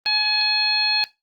harmonic tone with a mistuned harmonic, 846 Hz, G#5, 32 cents sharp, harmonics 1 / 2 / 3 / 4 / 5, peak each -30 / -29 / -24 / -30 / -19 dBFS, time 0.06-1.04 s, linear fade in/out 0 ms, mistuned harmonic 5, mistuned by +24 cents, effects noise-tail reverb RT60 0.2 s tail -17 dB re dry + Opus 24 kbps

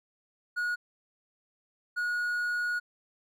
triangle tone pair in turn, 1450 / 1450 Hz, F#6 / F#6, -35 / -35 cents, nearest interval unison, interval 0 cents, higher neither, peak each -26 dBFS, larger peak neither, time 0.56-0.76 / 1.96-2.8 s, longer second, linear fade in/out 20 ms, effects none

